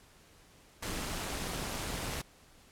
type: noise with amplitude modulation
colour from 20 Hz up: pink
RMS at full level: -34 dBFS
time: 0.82-2.22 s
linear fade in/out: 10 ms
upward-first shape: sine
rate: 216 Hz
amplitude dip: 70%
effects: pink hiss -60 dBFS RMS until 2.71 s + low-pass 12000 Hz 12 dB/octave